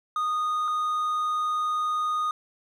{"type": "tone pair in turn", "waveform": "triangle", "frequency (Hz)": [1235, 1235], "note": ["D#6", "D#6"], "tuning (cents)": [-13, -13], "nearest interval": "unison", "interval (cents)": 0, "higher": "neither", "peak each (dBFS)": -22, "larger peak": "neither", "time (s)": [[0.16, 0.68], [0.68, 2.31]], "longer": "second", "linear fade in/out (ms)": 2, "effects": []}